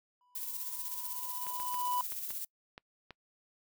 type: tone with exponential growth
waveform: triangle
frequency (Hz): 987.8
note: B5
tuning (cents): 0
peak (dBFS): -27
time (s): 0.21-2.01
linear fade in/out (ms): 1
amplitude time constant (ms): 390
type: noise with tremolo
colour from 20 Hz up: violet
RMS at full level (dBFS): -38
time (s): 0.35-2.45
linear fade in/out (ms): 5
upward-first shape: square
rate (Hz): 16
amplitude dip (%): 35
type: clicks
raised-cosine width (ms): 0.3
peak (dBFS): -30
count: 7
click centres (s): 1.468 / 1.6 / 1.743 / 2.121 / 2.306 / 2.779 / 3.107
effects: noise-tail reverb RT60 0.1 s tail -26 dB re dry